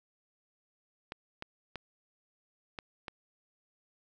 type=clicks; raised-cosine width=0.3 ms; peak=-23 dBFS; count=5; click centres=1.121 / 1.424 / 1.757 / 2.788 / 3.082 s; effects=none